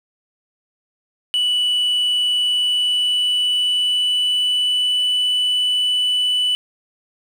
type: tone with pitch glide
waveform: sine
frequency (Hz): 2960 to 2981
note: F#7 to F#7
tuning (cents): 0 to +12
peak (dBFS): -13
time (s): 1.34-6.55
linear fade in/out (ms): 0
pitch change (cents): +12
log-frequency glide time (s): 2.39-5.18
effects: tanh soft clip ceiling -14 dBFS + 7-bit